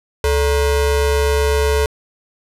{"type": "ring-modulated tone", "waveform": "square", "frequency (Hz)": 253, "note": "B3", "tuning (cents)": 42, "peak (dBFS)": -11, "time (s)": [0.24, 1.86], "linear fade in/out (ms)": 2, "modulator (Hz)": 183, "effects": ["resampled to 32000 Hz"]}